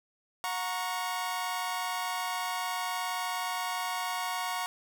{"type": "chord", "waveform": "sawtooth", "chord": "F# major", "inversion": "none", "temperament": "equal with one note detuned", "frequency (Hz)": [726, 932.3, 1108.7], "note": ["F#5", "A#5", "C#6"], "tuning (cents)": [-33, 0, 0], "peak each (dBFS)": -32, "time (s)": [0.44, 4.66], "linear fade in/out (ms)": 0, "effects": []}